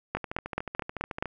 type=two click trains; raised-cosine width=0.5 ms; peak=-12 / -19 dBFS; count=6 / 16; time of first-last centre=0.15-1.225 / 0.17-1.257 s; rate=4.65 / 13.8 Hz; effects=none

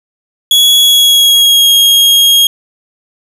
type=tone with pitch glide; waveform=40% pulse; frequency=3359 to 3267 Hz; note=G#7 to G#7; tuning=+19 to -29 cents; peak=-3 dBFS; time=0.51-2.47 s; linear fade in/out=2 ms; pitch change=-48 cents; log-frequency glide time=0.79-1.72 s; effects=7-bit

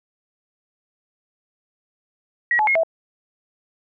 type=tone with pitch steps; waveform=sine; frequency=1913 / 855 / 2156 / 655 Hz; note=A#6 / A5 / C#7 / E5; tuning=+44 / -50 / -49 / -11 cents; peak=-15 dBFS; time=2.51-2.834 s; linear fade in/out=2 ms; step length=81 ms; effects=none

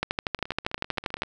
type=two click trains; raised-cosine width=0.3 ms; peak=-23 / -9 dBFS; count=14 / 16; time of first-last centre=0.39-1.234 / 0.03-1.22 s; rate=15.4 / 12.6 Hz; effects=none

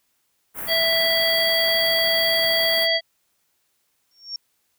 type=band-stop noise; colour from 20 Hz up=white; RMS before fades=-31 dBFS; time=0.54-2.88 s; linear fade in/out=50 ms; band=2100 to 11000 Hz; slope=24 dB/octave
type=harmonic tone; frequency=659.3 Hz; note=E5; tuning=in tune; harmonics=1 / 3 / 5 / 7; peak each=-23 / -23 / -23 / -23 dBFS; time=0.67-3.01 s; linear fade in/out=50 ms
type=tone with exponential growth; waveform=sine; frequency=5510 Hz; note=F8; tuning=24 cents flat; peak=-24 dBFS; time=4.11-4.36 s; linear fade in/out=2 ms; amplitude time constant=54 ms
effects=white hiss -69 dBFS RMS until 4.78 s

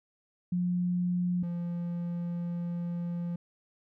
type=tone pair in turn; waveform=sine / triangle; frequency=178 / 172.83 Hz; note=F3 / F3; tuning=+33 / -18 cents; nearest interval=minor second; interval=51 cents; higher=first; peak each=-26 / -29 dBFS; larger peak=first; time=0.52-1.43 / 1.43-3.36 s; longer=second; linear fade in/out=5 ms; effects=none

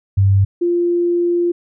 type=tone pair in turn; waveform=sine; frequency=98 / 347.4 Hz; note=G2 / F4; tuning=0 / -9 cents; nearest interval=octave + minor seventh; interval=2191 cents; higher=second; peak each=-9 / -13 dBFS; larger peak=first; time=0.17-0.45 / 0.61-1.52 s; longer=second; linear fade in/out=10 ms; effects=none

